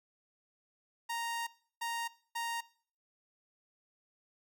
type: tone bursts at uneven times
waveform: sawtooth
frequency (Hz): 931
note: A#5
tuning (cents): -2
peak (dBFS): -31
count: 3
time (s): 1.09-1.47 / 1.81-2.08 / 2.35-2.61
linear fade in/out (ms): 10
effects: noise-tail reverb RT60 0.5 s tail -21 dB re dry